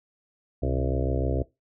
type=harmonic tone with a mistuned harmonic; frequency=66.5 Hz; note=C2; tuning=29 cents sharp; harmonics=1 / 2 / 4 / 5 / 6 / 7 / 8 / 9 / 10; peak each=-27 / -30 / -33 / -34 / -35 / -35 / -36 / -37 / -37 dBFS; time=0.62-1.43 s; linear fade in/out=10 ms; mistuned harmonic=2; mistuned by=-99 cents; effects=noise-tail reverb RT60 0.2 s tail -19 dB re dry